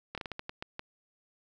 slowing click train, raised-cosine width 0.3 ms, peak -21 dBFS, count 9, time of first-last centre 0.15-0.794 s, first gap 27 ms, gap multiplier 1.3, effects none

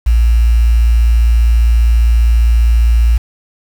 sine tone with quantisation, 57.5 Hz, A#1, 23 cents flat, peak -6 dBFS, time 0.06-3.18 s, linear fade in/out 10 ms, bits 5, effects none

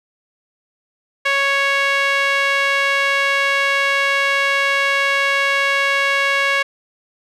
sawtooth tone with band-pass filter, 554.4 Hz, C#5, in tune, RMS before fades -17 dBFS, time 1.25-6.63 s, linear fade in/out 10 ms, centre 2100 Hz, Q 1.9, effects none

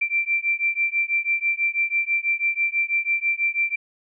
sine beating tone pair, 2349 / 2355.1 Hz, D7 / D7, 0 / +4 cents, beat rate 6.1 Hz, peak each -23 dBFS, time 0.01-3.76 s, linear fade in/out 10 ms, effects none

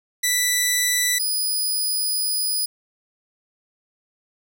10% pulse tone pair in turn, 1975.5 / 4972 Hz, B6 / D#8, 0 / -2 cents, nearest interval octave + major third, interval 1598 cents, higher second, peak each -9 / -14 dBFS, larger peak first, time 0.23-1.19 / 1.19-2.66 s, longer second, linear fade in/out 10 ms, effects none

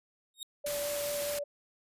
sawtooth tone with exponential growth, 3729 Hz, A#7, in tune, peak -32 dBFS, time 0.34-0.43 s, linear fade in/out 1 ms, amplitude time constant 18 ms
sine tone with vibrato, 580 Hz, D5, 22 cents flat, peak -33 dBFS, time 0.64-1.44 s, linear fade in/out 10 ms, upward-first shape triangle, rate 4.8 Hz, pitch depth 12 cents each way
white noise, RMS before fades -37 dBFS, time 0.66-1.39 s, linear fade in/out 5 ms
effects resampled to 32000 Hz

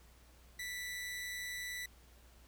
sawtooth tone with amplitude modulation, 1973 Hz, B6, 2 cents flat, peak -35 dBFS, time 0.59-1.86 s, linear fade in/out 5 ms, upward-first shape sine, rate 189 Hz, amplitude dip 40%, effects added 60 Hz sine -60 dBFS peak until 2.47 s + pink hiss -65 dBFS RMS until 2.47 s

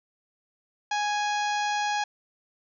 harmonic tone, 830.6 Hz, G#5, in tune, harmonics 1 / 2 / 3 / 4 / 5 / 6 / 7 / 8, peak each -26 / -32 / -36 / -38 / -40 / -42 / -43 / -44 dBFS, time 0.91-2.04 s, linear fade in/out 5 ms, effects none

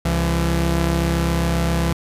sawtooth tone pair together, 67.5 / 168.43 Hz, C#2 / E3, -45 / +38 cents, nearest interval octave + major third, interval 1583 cents, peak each -16 dBFS, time 0.05-1.93 s, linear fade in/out 5 ms, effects resampled to 32000 Hz

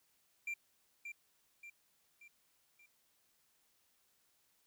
triangle tone with echo, 2368 Hz, D7, 14 cents sharp, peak -36 dBFS, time 0.47-0.54 s, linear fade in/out 5 ms, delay 580 ms, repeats 4, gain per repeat -6 dB, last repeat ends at 2.86 s, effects white hiss -75 dBFS RMS until 4.66 s

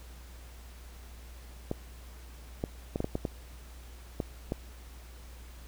clicks, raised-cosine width 2 ms, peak -17 dBFS, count 9, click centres 1.714 / 2.639 / 2.959 / 3.004 / 3.044 / 3.154 / 3.252 / 4.202 / 4.521 s, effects added 60 Hz sine -46 dBFS peak until 5.67 s + pink hiss -55 dBFS RMS until 5.67 s

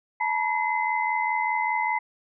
sine tone cluster, 871 / 956 / 2050 Hz, A5 / A#5 / C7, -18 / +43 / -36 cents, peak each -27 dBFS, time 0.2-1.99 s, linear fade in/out 10 ms, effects none

